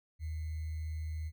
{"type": "tone with sample-and-hold", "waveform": "sine", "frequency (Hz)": 78.6, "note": "D#2", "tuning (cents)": 18, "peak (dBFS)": -35, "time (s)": [0.19, 1.32], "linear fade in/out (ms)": 50, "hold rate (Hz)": 2100, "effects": []}